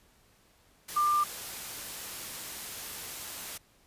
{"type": "tone in noise", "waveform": "sine", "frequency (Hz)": 1192, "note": "D6", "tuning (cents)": 25, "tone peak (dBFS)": -23, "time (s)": [0.96, 1.24], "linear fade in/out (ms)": 10, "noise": "white", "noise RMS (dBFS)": -40, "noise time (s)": [0.88, 3.58], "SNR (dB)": 14, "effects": ["pink hiss -64 dBFS RMS until 3.86 s", "resampled to 32000 Hz"]}